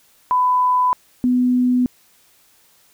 sine tone pair in turn, 1000 / 249.2 Hz, B5 / B3, +21 / +16 cents, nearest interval 2 octaves, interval 2405 cents, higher first, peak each -13 dBFS, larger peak neither, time 0.31-0.93 / 1.24-1.86 s, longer neither, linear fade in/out 0 ms, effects white hiss -55 dBFS RMS until 2.93 s

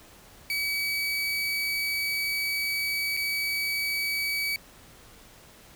30% pulse tone with dropouts, 2278 Hz, C#7, 47 cents sharp, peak -24 dBFS, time 0.5-4.56 s, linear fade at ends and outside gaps 1 ms, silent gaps 3.167-3.172 s, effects pink hiss -52 dBFS RMS until 5.75 s

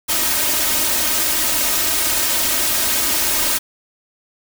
white noise with comb filter, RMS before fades -18 dBFS, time 0.08-3.59 s, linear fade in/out 20 ms, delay 3.2 ms, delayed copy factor +0.7, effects none

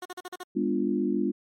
15% pulse tone bursts, 362.9 Hz, F#4, 34 cents flat, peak -29 dBFS, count 6, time 0.02-0.434 s, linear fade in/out 5 ms, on 34 ms, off 42 ms
sine chord, G# diminished seventh, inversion none, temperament equal with one note detuned, 203.3 / 246.9 / 293.7 / 349.2 Hz, G#3 / B3 / D4 / F4, -37 / 0 / 0 / 0 cents, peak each -29 dBFS, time 0.55-1.32 s, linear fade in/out 20 ms
effects MP3 64 kbps

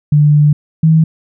sine tone pair in turn, 148.3 / 159.77 Hz, D3 / D#3, +17 / +46 cents, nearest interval minor second, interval 129 cents, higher second, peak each -5 dBFS, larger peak neither, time 0.12-0.53 / 0.83-1.04 s, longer first, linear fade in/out 5 ms, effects none

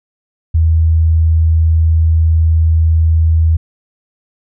sine tone, 80.8 Hz, E2, 34 cents flat, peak -7 dBFS, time 0.54-3.57 s, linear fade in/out 10 ms, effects none

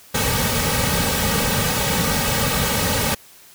pink noise with comb filter, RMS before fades -20 dBFS, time 0.14-3.15 s, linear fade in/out 10 ms, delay 2.9 ms, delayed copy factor -0.95, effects white hiss -47 dBFS RMS until 3.54 s

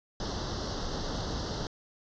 pink noise with comb filter, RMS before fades -34 dBFS, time 0.2-1.67 s, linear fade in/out 2 ms, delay 0.21 ms, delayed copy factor +1, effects resampled to 16000 Hz

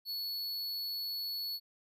square tone, 4406 Hz, C#8, 11 cents flat, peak -36 dBFS, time 0.05-1.6 s, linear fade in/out 50 ms, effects none

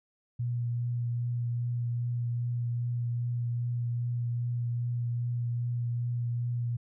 sine tone with vibrato, 120 Hz, B2, 49 cents flat, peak -28 dBFS, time 0.39-6.77 s, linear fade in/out 10 ms, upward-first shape triangle, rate 2.5 Hz, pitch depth 16 cents each way, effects none

